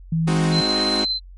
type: tone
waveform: sine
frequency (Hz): 162.9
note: E3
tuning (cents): -20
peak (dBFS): -17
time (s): 0.12-0.61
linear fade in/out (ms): 5
type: chord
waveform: sawtooth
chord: Ab dominant seventh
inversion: none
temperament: equal with one note detuned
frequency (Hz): 207.7 / 261.6 / 311.1 / 367.4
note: Ab3 / C4 / Eb4 / Gb4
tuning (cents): 0 / 0 / 0 / -12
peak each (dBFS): -23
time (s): 0.27-1.05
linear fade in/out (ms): 10
type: tone with tremolo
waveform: sine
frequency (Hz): 4078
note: C8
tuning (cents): -45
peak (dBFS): -18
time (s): 0.51-1.2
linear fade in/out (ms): 50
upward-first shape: sine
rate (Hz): 17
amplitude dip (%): 35
effects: added 45 Hz sine -38 dBFS peak until 1.37 s + MP3 48 kbps